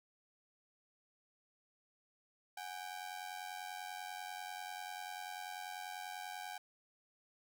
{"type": "ring-modulated tone", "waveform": "sawtooth", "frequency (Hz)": 780, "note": "G5", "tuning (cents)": -9, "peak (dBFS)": -37, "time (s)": [2.57, 6.58], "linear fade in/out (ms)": 5, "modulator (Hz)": 45.1, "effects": []}